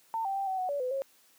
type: tone with pitch steps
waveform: sine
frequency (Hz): 902 / 780 / 785 / 759 / 739 / 571 / 505 / 543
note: A5 / G5 / G5 / F#5 / F#5 / D5 / B4 / C#5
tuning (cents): +43 / -9 / +2 / +44 / -2 / -49 / +39 / -36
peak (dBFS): -29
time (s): 0.14-1.02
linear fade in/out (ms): 0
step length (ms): 110
effects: white hiss -63 dBFS RMS until 1.38 s + high-pass 150 Hz 12 dB/octave